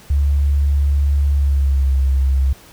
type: tone with pitch glide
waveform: sine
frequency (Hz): 71 to 67.02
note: C#2 to C2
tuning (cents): +42 to +42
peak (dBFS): -12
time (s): 0.1-2.53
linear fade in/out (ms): 5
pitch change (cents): -100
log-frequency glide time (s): 1.33-1.92
effects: pink hiss -44 dBFS RMS until 2.72 s